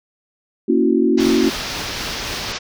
sine chord, F# dominant seventh, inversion first, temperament equal, 233.1 / 277.2 / 329.6 / 370 Hz, A#3 / C#4 / E4 / F#4, 0 / 0 / 0 / 0 cents, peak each -18 dBFS, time 0.68-1.5 s, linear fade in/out 10 ms
white low-pass noise, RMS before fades -27 dBFS, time 1.17-2.59 s, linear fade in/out 20 ms, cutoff 5900 Hz, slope 48 dB/octave
pink noise with tremolo, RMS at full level -30 dBFS, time 1.2-2.52 s, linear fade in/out 0 ms, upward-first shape triangle, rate 3.8 Hz, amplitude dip 45%
effects none

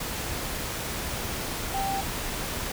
sine tone in noise, 782 Hz, G5, 4 cents flat, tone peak -27 dBFS, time 1.74-2.01 s, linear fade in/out 5 ms, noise pink, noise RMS -32 dBFS, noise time 0-2.72 s, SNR +2 dB, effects none

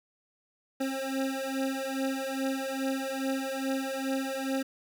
25% pulse beating tone pair, 266.5 / 268.9 Hz, C4 / C4, +32 / +47 cents, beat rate 2.4 Hz, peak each -29 dBFS, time 0.8-4.63 s, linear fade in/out 10 ms, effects none

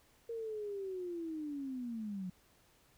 sine linear sweep, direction down, 466.2 to 178.3 Hz, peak -38 dBFS, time 0.29-2.3 s, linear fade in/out 5 ms, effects pink hiss -68 dBFS RMS until 2.97 s

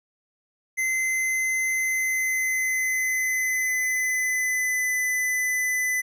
square tone with pitch glide, 2057 to 2007 Hz, C7 to B6, -30 to +27 cents, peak -23 dBFS, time 0.77-6.02 s, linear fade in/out 20 ms, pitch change -43 cents, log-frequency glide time 1.64-4.98 s, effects none

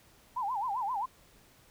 sine tone with vibrato, 903 Hz, A5, 45 cents sharp, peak -30 dBFS, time 0.36-1.06 s, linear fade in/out 10 ms, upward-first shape sine, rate 7.6 Hz, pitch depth 240 cents each way, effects pink hiss -61 dBFS RMS until 1.7 s

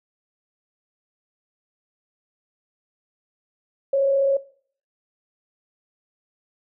sine tone with frequency modulation, 549 Hz, C#5, 17 cents flat, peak -16 dBFS, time 3.93-4.37 s, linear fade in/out 5 ms, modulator 34.9 Hz, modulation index 0.28, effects noise-tail reverb RT60 0.5 s tail -18 dB re dry

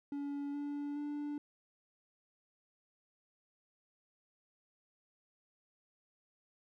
triangle tone with pitch steps, 284.4 / 288.5 / 292.7 Hz, C#4 / D4 / D4, +45 / -31 / -6 cents, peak -35 dBFS, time 0.12-1.38 s, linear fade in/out 2 ms, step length 420 ms, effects none

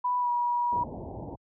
sine tone with pitch glide, 987.8 to 964.1 Hz, B5 to B5, 0 to -42 cents, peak -24 dBFS, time 0.04-0.84 s, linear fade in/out 10 ms, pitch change -42 cents, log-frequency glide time 0.19-0.3 s
pink low-pass noise, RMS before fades -38 dBFS, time 0.72-1.36 s, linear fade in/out 10 ms, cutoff 940 Hz, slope 96 dB/octave
effects high-pass 60 Hz 12 dB/octave

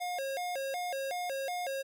square tone with vibrato, 622.3 Hz, D#5, in tune, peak -34 dBFS, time 0-1.83 s, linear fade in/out 20 ms, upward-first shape square, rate 2.7 Hz, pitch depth 240 cents each way, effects none

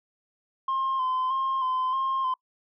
sine tone with vibrato, 1046.5 Hz, C6, in tune, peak -22 dBFS, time 0.68-2.34 s, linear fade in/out 5 ms, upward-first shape square, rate 1.6 Hz, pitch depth 30 cents each way, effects noise-tail reverb RT60 0.1 s tail -25 dB re dry + tanh soft clip ceiling -22 dBFS

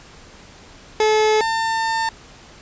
30% pulse tone pair in turn, 431.5 / 900.2 Hz, A4 / A5, -34 / +39 cents, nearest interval octave + minor second, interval 1273 cents, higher second, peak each -11 / -16 dBFS, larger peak first, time 1-1.41 / 1.41-2.09 s, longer second, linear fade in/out 2 ms, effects pink hiss -44 dBFS RMS until 2.61 s + resampled to 16000 Hz

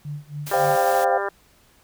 sine tone with tremolo, 146.83 Hz, D3, in tune, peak -27 dBFS, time 0.05-0.76 s, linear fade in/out 2 ms, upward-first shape sine, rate 3.6 Hz, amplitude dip 95%
white noise, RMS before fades -34 dBFS, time 0.46-1.05 s, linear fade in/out 10 ms
harmonic tone, 198.9 Hz, G3, 25 cents sharp, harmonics 2 / 3 / 4 / 5 / 6 / 7 / 8 / 9, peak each -28 / -30 / -31 / -32 / -33 / -33 / -34 / -35 dBFS, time 0.51-1.29 s, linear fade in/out 5 ms
sine chord, C suspended fourth, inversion none, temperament equal, 523.3 / 698.5 / 784 Hz, C5 / F5 / G5, 0 / 0 / 0 cents, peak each -22 dBFS, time 0.53-1.18 s, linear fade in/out 5 ms
effects pink hiss -57 dBFS RMS until 1.83 s

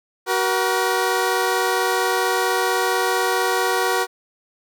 15% pulse tone pair together, 376 / 476.1 Hz, F#4 / A#4, +28 / +37 cents, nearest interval major third, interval 409 cents, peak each -14 / -15 dBFS, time 0.26-4.07 s, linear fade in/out 50 ms, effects none

